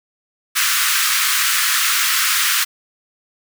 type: high-pass noise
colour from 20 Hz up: pink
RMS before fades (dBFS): -17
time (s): 0.55-2.65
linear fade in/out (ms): 20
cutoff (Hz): 1200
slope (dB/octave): 48
effects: none